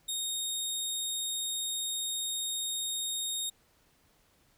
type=tone; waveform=20% pulse; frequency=3715 Hz; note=A#7; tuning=7 cents flat; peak=-26 dBFS; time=0.08-3.5 s; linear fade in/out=10 ms; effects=pink hiss -67 dBFS RMS until 4.57 s